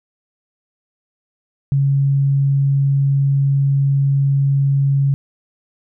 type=tone; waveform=sine; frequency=138.59 Hz; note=C#3; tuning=in tune; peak=-12 dBFS; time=1.72-5.14 s; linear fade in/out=0 ms; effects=none